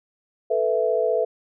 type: chord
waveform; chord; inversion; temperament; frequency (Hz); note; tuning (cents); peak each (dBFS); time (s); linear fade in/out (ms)
sine; A suspended second; none; just; 440 / 495 / 660; A4 / B4 / E5; 0 / +4 / +2; -23; 0.5-1.25; 10
effects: none